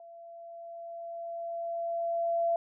sine tone with level ramp, 677 Hz, E5, 46 cents sharp, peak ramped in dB -47 to -24 dBFS, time 0-2.56 s, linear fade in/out 2 ms, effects none

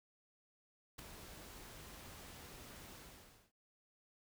pink noise with ADSR envelope, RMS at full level -45 dBFS, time 0.98-3.52 s, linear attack 12 ms, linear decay 5 ms, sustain -9 dB, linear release 590 ms, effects none

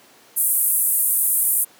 pink band-pass noise, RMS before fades -19 dBFS, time 0.36-1.65 s, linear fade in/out 20 ms, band 9200 to 15000 Hz, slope 48 dB/octave, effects pink hiss -50 dBFS RMS until 1.79 s + high-pass 300 Hz 12 dB/octave

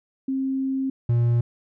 sine / triangle tone pair in turn, 266.6 / 118.76 Hz, C4 / A#2, +33 / +33 cents, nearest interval octave + major second, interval 1400 cents, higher first, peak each -22 / -15 dBFS, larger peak second, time 0.28-0.9 / 1.09-1.41 s, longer first, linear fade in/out 5 ms, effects none

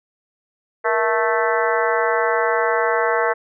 harmonic tone with a mistuned harmonic, 220 Hz, A3, in tune, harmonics 2 / 3 / 4 / 5 / 6 / 7 / 8 / 9, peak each -21 / -23 / -24 / -25 / -26 / -26 / -27 / -28 dBFS, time 0.84-3.34 s, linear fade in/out 20 ms, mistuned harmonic 2, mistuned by +120 cents, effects none

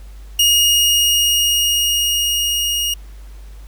sawtooth tone with level ramp, 2864 Hz, F7, 43 cents sharp, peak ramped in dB -7 to -14 dBFS, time 0.39-2.94 s, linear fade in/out 5 ms, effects added 50 Hz sine -33 dBFS peak until 3.67 s + pink hiss -50 dBFS RMS until 3.67 s

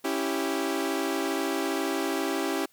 sawtooth chord, C# diminished, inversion none, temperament equal, 277.2 / 329.6 / 392 Hz, C#4 / E4 / G4, 0 / 0 / 0 cents, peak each -27 dBFS, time 0.04-2.66 s, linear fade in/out 10 ms, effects white hiss -63 dBFS RMS until 2.72 s

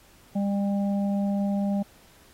harmonic tone, 200 Hz, G3, 35 cents sharp, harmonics 1 / 3 / 4, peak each -23 / -34 / -38 dBFS, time 0.35-1.83 s, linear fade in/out 10 ms, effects pink hiss -56 dBFS RMS until 2.33 s + AAC 48 kbps

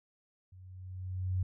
sine tone with level ramp, 92.5 Hz, F#2, in tune, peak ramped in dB -51 to -27 dBFS, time 0.52-1.43 s, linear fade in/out 5 ms, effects none

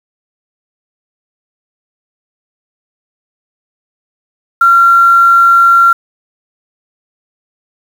sine tone with quantisation, 1373 Hz, F6, 30 cents flat, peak -3 dBFS, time 4.61-5.93 s, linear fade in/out 5 ms, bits 5, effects none

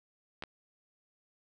clicks, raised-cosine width 0.3 ms, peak -24 dBFS, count 2, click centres 0.424 / 0.437 s, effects none

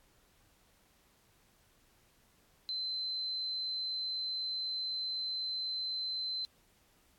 sine tone, 4072 Hz, C8, 48 cents flat, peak -34 dBFS, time 2.69-6.45 s, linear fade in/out 0 ms, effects pink hiss -68 dBFS RMS until 7.18 s + AAC 64 kbps

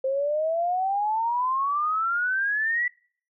sine exponential sweep, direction up, 523.3 to 1975.5 Hz, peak -22 dBFS, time 0.04-2.88 s, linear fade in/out 5 ms, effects noise-tail reverb RT60 0.5 s tail -25 dB re dry

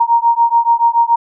sine beating tone pair, 930 / 937 Hz, A#5 / A#5, -4 / +9 cents, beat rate 7 Hz, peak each -12 dBFS, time 0-1.16 s, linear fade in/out 10 ms, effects none

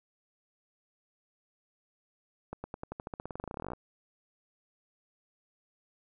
accelerating click train, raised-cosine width 1 ms, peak -24 dBFS, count 26, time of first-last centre 2.53-3.734 s, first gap 110 ms, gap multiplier 0.92, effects none

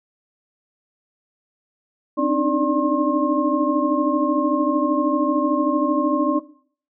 sine tone cluster, 263.3 / 295.3 / 308.4 / 586 / 1070 Hz, C4 / D4 / D#4 / D5 / C6, +11 / +10 / -15 / -4 / +38 cents, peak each -23 dBFS, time 2.17-6.4 s, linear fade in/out 20 ms, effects noise-tail reverb RT60 0.5 s tail -17 dB re dry

